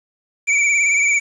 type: tone with vibrato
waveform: square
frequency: 2300 Hz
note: D7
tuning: 37 cents flat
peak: -14 dBFS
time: 0.47-1.2 s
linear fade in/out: 20 ms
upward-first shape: sine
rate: 18 Hz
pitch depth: 52 cents each way
effects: resampled to 22050 Hz + 7-bit